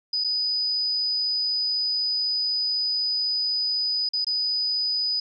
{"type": "tone with dropouts", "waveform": "sine", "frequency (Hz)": 4978, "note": "D#8", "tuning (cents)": 0, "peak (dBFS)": -22, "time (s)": [0.13, 5.2], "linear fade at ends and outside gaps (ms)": 5, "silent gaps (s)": [[0.24, 0.244], [4.09, 4.134], [4.246, 4.267]], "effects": []}